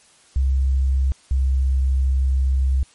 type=tone pair in turn; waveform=sine; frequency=66.5 / 66.12 Hz; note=C2 / C2; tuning=+29 / +19 cents; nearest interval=unison; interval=10 cents; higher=first; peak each=-15 dBFS; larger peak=neither; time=0.36-1.12 / 1.31-2.83 s; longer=second; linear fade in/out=0 ms; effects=white hiss -53 dBFS RMS until 2.94 s + MP3 48 kbps